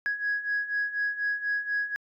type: beating tone pair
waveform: sine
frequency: 1661.2 / 1665.3 Hz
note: G#6 / G#6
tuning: 0 / +4 cents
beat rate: 4.1 Hz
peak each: -31 / -27 dBFS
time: 0.06-1.96 s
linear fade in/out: 0 ms
effects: tanh soft clip ceiling -21 dBFS